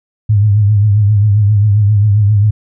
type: tone with vibrato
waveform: sine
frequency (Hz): 103.83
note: G#2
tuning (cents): 0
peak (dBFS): -6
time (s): 0.29-2.51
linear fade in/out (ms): 10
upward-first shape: triangle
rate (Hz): 7.5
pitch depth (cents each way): 88
effects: none